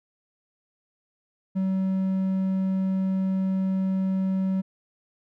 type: tone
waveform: triangle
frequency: 190 Hz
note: F#3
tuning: 46 cents sharp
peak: -20 dBFS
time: 1.55-4.62 s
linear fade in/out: 20 ms
effects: none